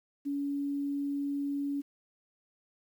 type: tone with quantisation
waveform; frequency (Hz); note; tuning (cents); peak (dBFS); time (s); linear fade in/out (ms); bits
sine; 282.8; C#4; +35; -30; 0.25-1.82; 20; 10
effects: none